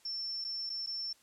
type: tone with dropouts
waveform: sine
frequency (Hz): 5390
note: E8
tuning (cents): +38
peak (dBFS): -35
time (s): 0.05-1.13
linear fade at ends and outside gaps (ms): 5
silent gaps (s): 0.443-0.447 / 0.695-0.699 / 0.863-0.871
effects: white hiss -65 dBFS RMS until 1.22 s + low-pass 10000 Hz 12 dB/octave